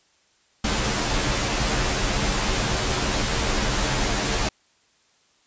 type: noise with comb filter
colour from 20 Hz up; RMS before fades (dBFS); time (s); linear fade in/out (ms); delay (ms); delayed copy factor
pink; -23; 0.64-4.49; 5; 12; -1
effects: white hiss -62 dBFS RMS until 5.46 s + resampled to 16000 Hz